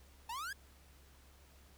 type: exponential sweep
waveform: 45% pulse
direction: up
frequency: 867 to 1701 Hz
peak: -40 dBFS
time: 0.29-0.53 s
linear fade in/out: 5 ms
effects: added 68 Hz sine -61 dBFS peak until 1.77 s + pink hiss -65 dBFS RMS until 1.77 s